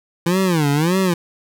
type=tone with vibrato; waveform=25% pulse; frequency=164.81 Hz; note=E3; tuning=in tune; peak=-11 dBFS; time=0.26-1.14 s; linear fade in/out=5 ms; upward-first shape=sine; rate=1.7 Hz; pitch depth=260 cents each way; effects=none